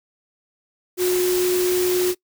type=tone in noise; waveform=sine; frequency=362.2 Hz; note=F#4; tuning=37 cents flat; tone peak=-17 dBFS; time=0.97-2.15 s; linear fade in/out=50 ms; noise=white; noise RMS=-27 dBFS; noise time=0.97-2.15 s; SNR=+7 dB; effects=noise-tail reverb RT60 0.1 s tail -22 dB re dry